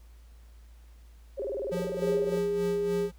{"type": "tone with vibrato", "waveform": "sine", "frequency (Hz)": 466.2, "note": "A#4", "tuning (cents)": 0, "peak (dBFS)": -30, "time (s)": [1.37, 2.39], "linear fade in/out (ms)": 20, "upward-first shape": "square", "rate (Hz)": 20, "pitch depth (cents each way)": 270}
{"type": "tone with tremolo", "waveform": "square", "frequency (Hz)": 176.4, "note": "F3", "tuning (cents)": 18, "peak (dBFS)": -32, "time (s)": [1.71, 3.12], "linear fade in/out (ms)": 20, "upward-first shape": "sine", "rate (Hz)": 3.4, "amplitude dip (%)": 65}
{"type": "tone", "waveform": "sine", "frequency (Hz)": 408.6, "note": "G#4", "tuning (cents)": -28, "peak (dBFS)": -26, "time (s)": [1.98, 3.1], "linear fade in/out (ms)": 50}
{"effects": ["added 57 Hz sine -49 dBFS peak until 3.18 s", "pink hiss -65 dBFS RMS until 3.18 s"]}